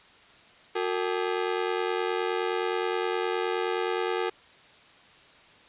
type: ring-modulated tone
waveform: sawtooth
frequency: 410 Hz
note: G#4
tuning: 22 cents flat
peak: -19 dBFS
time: 0.75-4.3 s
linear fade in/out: 10 ms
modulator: 44.8 Hz
effects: white hiss -54 dBFS RMS until 5.68 s + resampled to 8000 Hz